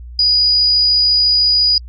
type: tone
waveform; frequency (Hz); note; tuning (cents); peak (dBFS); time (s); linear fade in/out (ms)
sine; 4917; D#8; -21; -9; 0.19-1.78; 2
effects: added 60 Hz sine -29 dBFS peak until 1.88 s + MP3 32 kbps